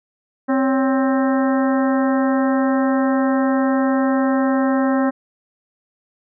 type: harmonic tone with a mistuned harmonic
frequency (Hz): 263.3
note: C4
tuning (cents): +11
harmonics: 1 / 2 / 3 / 4 / 5 / 6 / 7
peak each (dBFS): -16 / -22 / -26 / -28 / -30 / -32 / -33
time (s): 0.48-5.11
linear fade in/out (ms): 20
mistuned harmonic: 2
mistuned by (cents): +86
effects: none